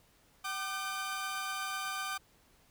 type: tone cluster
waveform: sawtooth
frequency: 765 / 1198 / 1538 Hz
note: G5 / D6 / G6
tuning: -42 / +34 / -33 cents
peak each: -39 / -34 / -37 dBFS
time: 0.44-2.18 s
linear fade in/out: 10 ms
effects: pink hiss -66 dBFS RMS until 2.7 s

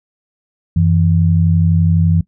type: tone pair together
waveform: sine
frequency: 91.99 / 163.9 Hz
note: F#2 / E3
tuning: -10 / -10 cents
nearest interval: minor seventh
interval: 1000 cents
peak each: -12 dBFS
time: 0.76-2.21 s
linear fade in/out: 5 ms
effects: noise-tail reverb RT60 0.1 s tail -19 dB re dry

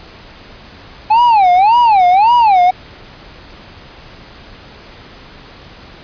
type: tone with vibrato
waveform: triangle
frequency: 830.6 Hz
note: G#5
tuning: in tune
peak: -4 dBFS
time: 1.1-2.71 s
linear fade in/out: 10 ms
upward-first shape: sine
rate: 1.8 Hz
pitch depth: 270 cents each way
effects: pink hiss -37 dBFS RMS until 6.03 s + resampled to 11025 Hz

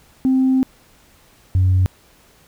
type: tone pair in turn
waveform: sine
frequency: 261.6 / 92.74 Hz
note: C4 / F#2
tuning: 0 / +5 cents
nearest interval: octave + tritone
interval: 1795 cents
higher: first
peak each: -11 / -10 dBFS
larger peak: second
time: 0.25-0.63 / 1.55-1.86 s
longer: first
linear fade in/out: 0 ms
effects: tanh soft clip ceiling -9 dBFS + pink hiss -52 dBFS RMS until 2.47 s

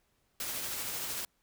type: noise with tremolo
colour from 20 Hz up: white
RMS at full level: -36 dBFS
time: 0.4-1.25 s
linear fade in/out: 2 ms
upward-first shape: sine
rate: 13 Hz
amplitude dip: 25%
effects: pink hiss -74 dBFS RMS until 1.42 s

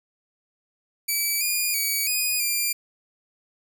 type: tone with pitch steps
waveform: 5% pulse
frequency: 2303 / 2432 / 2272 / 2476 / 2385 Hz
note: D7 / D#7 / C#7 / D#7 / D7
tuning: -34 / -40 / +42 / -9 / +26 cents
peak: -13 dBFS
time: 1.08-2.73 s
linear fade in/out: 10 ms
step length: 330 ms
effects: none

